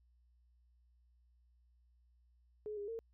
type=tone with pitch steps; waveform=sine; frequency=423.9 / 407.9 / 455.4 Hz; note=G#4 / G#4 / A#4; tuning=+35 / -31 / -40 cents; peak=-40 dBFS; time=2.66-2.99 s; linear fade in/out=0 ms; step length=110 ms; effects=added 60 Hz sine -67 dBFS peak until 3.13 s